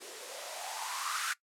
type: noise with band-pass filter sweep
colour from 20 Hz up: violet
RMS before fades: -38 dBFS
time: 0-1.34 s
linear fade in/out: 20 ms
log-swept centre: 380 to 1500 Hz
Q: 5.6
effects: noise-tail reverb RT60 0.1 s tail -19 dB re dry + low-pass 10000 Hz 12 dB/octave